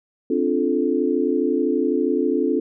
sine chord, D minor seventh, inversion third, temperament equal with one note detuned, 261.6 / 293.7 / 349.2 / 435.7 Hz, C4 / D4 / F4 / A4, 0 / 0 / 0 / -17 cents, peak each -23 dBFS, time 0.3-2.6 s, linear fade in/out 5 ms, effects none

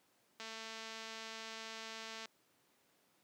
click train, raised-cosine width 0.2 ms, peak -30 dBFS, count 415, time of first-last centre 0.4-2.257 s, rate 223 Hz, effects pink hiss -73 dBFS RMS until 3.23 s + high-pass 200 Hz 12 dB/octave

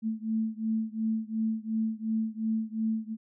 sine beating tone pair, 220 / 222.8 Hz, A3 / A3, 0 / +22 cents, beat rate 2.8 Hz, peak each -30 / -31 dBFS, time 0.02-3.17 s, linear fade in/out 50 ms, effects none

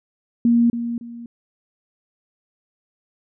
sine tone with echo, 235.4 Hz, A#3, 17 cents sharp, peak -12 dBFS, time 0.45-0.7 s, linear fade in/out 2 ms, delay 280 ms, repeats 2, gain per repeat -10 dB, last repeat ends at 1.26 s, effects none

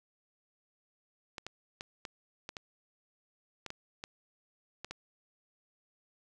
clicks, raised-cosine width 0.2 ms, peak -23 dBFS, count 11, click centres 1.382 / 1.466 / 1.809 / 2.052 / 2.491 / 2.568 / 3.663 / 3.704 / 4.039 / 4.846 / 4.91 s, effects none

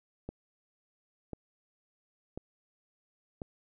click train, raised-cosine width 2 ms, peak -25 dBFS, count 4, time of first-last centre 0.29-3.418 s, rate 0.959 Hz, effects none

